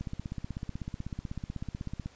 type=click train; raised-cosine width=5 ms; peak=-23 dBFS; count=34; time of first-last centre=0.01-2.06 s; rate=16.1 Hz; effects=pink hiss -58 dBFS RMS until 2.15 s + resampled to 16000 Hz